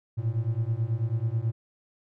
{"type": "beating tone pair", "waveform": "triangle", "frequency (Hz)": [109, 118.2], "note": ["A2", "A#2"], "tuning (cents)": [-16, 24], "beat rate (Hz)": 9.2, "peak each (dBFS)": -26, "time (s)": [0.17, 1.52], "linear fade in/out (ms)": 20, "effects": []}